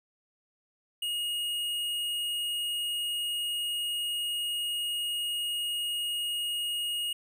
sine tone with tanh clipping, 2870 Hz, F7, 47 cents sharp, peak -31 dBFS, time 1.02-7.13 s, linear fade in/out 5 ms, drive 14 dB, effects none

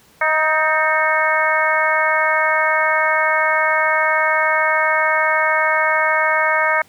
harmonic tone with a mistuned harmonic, 313.4 Hz, D#4, 13 cents sharp, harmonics 2 / 3 / 4 / 5 / 6 / 7, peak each -21 / -21 / -21 / -21 / -21 / -21 dBFS, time 0.21-6.82 s, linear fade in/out 5 ms, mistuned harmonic 6, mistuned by -49 cents, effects pink hiss -51 dBFS RMS until 6.88 s + high-pass 80 Hz 12 dB/octave

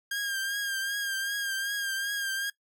sawtooth tone with vibrato, 1609 Hz, G6, 45 cents sharp, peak -26 dBFS, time 0.11-2.5 s, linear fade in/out 5 ms, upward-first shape triangle, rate 2.6 Hz, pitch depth 48 cents each way, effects noise-tail reverb RT60 0.1 s tail -18 dB re dry

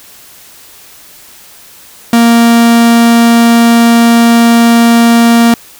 45% pulse tone, 233.1 Hz, A#3, in tune, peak -3 dBFS, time 2.13-5.54 s, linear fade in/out 2 ms, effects white hiss -36 dBFS RMS until 5.79 s

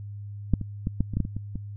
clicks, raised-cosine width 5 ms, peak -7 / -19 / -13 / -10 / -19 / -13 / -11 / -19 / -20 / -18 dBFS, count 10, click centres 0.537 / 0.613 / 0.871 / 1.006 / 1.137 / 1.17 / 1.203 / 1.251 / 1.366 / 1.556 s, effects added 102 Hz sine -35 dBFS peak until 1.76 s

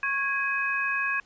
sine tone cluster, 1097 / 1653 / 2526 Hz, C#6 / G#6 / D#7, -18 / -9 / +26 cents, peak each -32 / -27 / -29 dBFS, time 0.03-1.2 s, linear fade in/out 2 ms, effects pink hiss -60 dBFS RMS until 1.25 s + resampled to 16000 Hz

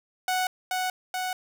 sawtooth tone with echo, 740 Hz, F#5, in tune, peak -20 dBFS, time 0.28-0.47 s, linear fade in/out 2 ms, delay 430 ms, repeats 2, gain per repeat -2 dB, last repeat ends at 1.33 s, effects none

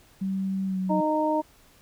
sine tone with pitch glide, 192 to 187.18 Hz, G3 to F#3, -36 to +20 cents, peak -25 dBFS, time 0.21-1.01 s, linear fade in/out 10 ms, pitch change -44 cents, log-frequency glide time 0.66-0.78 s
harmonic tone, 308.2 Hz, D#4, 16 cents flat, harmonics 1 / 2 / 3, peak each -26 / -26 / -26 dBFS, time 0.89-1.42 s, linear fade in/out 20 ms
effects pink hiss -57 dBFS RMS until 1.81 s

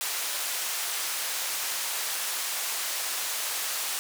white band-pass noise, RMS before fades -31 dBFS, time 0.01-3.99 s, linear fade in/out 0 ms, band 650 to 13000 Hz, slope 12 dB/octave, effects none

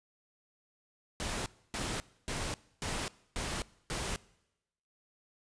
pink noise bursts, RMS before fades -36 dBFS, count 6, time 1.2-4.16 s, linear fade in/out 0 ms, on 260 ms, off 280 ms, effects noise-tail reverb RT60 0.9 s tail -22 dB re dry + resampled to 22050 Hz

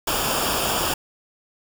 pink noise with comb filter, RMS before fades -23 dBFS, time 0.07-0.94 s, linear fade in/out 5 ms, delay 0.49 ms, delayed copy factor -0.7, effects none

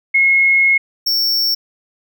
sine / square tone pair in turn, 2167 / 5460 Hz, C#7 / F8, -40 / -40 cents, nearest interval octave + major third, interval 1600 cents, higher second, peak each -9 / -14 dBFS, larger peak first, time 0.14-0.78 / 1.06-1.55 s, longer first, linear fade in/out 10 ms, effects none

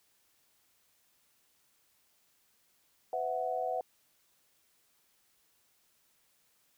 sine chord, B suspended fourth, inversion none, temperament equal with one note detuned, 504.8 / 659.3 / 740 Hz, B4 / E5 / F#5, +38 / 0 / 0 cents, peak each -37 / -36 / -34 dBFS, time 3.13-3.81 s, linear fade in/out 2 ms, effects white hiss -71 dBFS RMS until 6.77 s

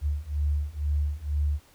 sine beating tone pair, 72.3 / 74.4 Hz, D2 / D2, -27 / +23 cents, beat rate 2.1 Hz, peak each -28 / -27 dBFS, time 0.01-1.6 s, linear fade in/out 50 ms, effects pink hiss -58 dBFS RMS until 1.74 s

